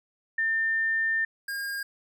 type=tone pair in turn; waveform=sine / square; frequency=1800 / 1617.9 Hz; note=A6 / G#6; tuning=+39 / -46 cents; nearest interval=major second; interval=185 cents; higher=first; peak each=-23 / -31 dBFS; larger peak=first; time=0.38-1.25 / 1.48-1.83 s; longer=first; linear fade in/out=5 ms; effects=none